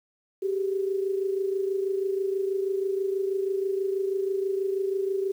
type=tone pair together; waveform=sine; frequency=385.8 / 412 Hz; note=G4 / G#4; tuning=-28 / -14 cents; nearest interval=minor second; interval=114 cents; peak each=-25 / -32 dBFS; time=0.42-5.32 s; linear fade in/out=10 ms; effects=9-bit